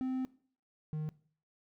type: tone pair in turn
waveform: triangle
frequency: 259 / 154 Hz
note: C4 / D#3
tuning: -17 / -17 cents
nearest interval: major sixth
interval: 900 cents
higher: first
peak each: -30 / -32 dBFS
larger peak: first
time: 0.01-0.25 / 0.93-1.09 s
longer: first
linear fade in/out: 0 ms
effects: noise-tail reverb RT60 0.5 s tail -20 dB re dry